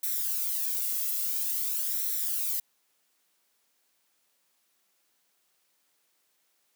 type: noise with flanger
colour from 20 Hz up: violet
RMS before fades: -30 dBFS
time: 0.03-2.6 s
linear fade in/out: 5 ms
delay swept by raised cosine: 0.51 to 1.51 ms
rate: 0.49 Hz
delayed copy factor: +0.6
effects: white hiss -72 dBFS RMS until 6.75 s + high-pass 200 Hz 12 dB/octave